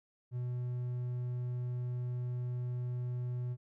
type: tone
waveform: triangle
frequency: 123.4 Hz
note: B2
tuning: 1 cent flat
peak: -32 dBFS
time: 0.31-3.57 s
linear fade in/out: 50 ms
effects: none